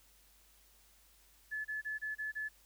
sine tone bursts, 1724 Hz, A6, 36 cents flat, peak -36 dBFS, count 6, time 1.51-2.49 s, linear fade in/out 20 ms, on 140 ms, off 28 ms, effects added 50 Hz sine -68 dBFS peak until 2.65 s + white hiss -66 dBFS RMS until 2.65 s

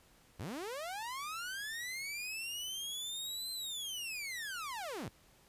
sawtooth linear two-way sweep, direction up then down, 69 to 4124 to 69 Hz, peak -36 dBFS, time 0.39-5.09 s, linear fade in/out 10 ms, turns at 3.52 s, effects pink hiss -65 dBFS RMS until 5.48 s + resampled to 32000 Hz

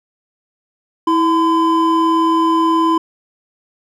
triangle tone pair together, 326.4 / 1017.9 Hz, E4 / C6, -17 / -48 cents, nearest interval octave + minor sixth, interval 1969 cents, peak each -12 dBFS, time 1.07-2.98 s, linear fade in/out 5 ms, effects none

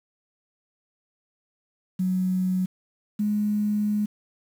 sine tone pair in turn, 185 / 209.1 Hz, F#3 / G#3, 0 / +12 cents, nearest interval major second, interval 212 cents, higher second, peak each -21 dBFS, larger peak neither, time 1.99-2.66 / 3.19-4.06 s, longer second, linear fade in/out 10 ms, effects 8-bit

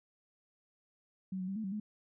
sine tone with pitch steps, 188.7 / 184.5 / 194.2 / 219.6 / 191.6 / 211.5 Hz, F#3 / F#3 / G3 / A3 / G3 / G#3, +34 / -5 / -16 / -3 / -39 / +32 cents, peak -35 dBFS, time 1.32-1.8 s, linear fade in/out 5 ms, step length 80 ms, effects none

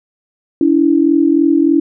sine tone pair together, 286.3 / 329.6 Hz, D4 / E4, -44 / 0 cents, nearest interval major second, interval 244 cents, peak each -11 dBFS, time 0.61-1.8 s, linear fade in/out 2 ms, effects none

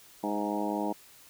harmonic tone with a mistuned harmonic, 103.83 Hz, G#2, in tune, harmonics 2 / 3 / 4 / 5 / 6 / 7 / 8 / 9, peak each -35 / -33 / -39 / -39 / -38 / -40 / -37 / -38 dBFS, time 0.23-0.93 s, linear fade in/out 10 ms, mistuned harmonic 6, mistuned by +29 cents, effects white hiss -55 dBFS RMS until 1.29 s

